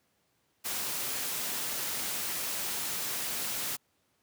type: noise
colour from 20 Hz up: white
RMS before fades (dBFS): -34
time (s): 0.64-3.77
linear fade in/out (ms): 20
effects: pink hiss -73 dBFS RMS until 4.22 s + high-pass 100 Hz 12 dB/octave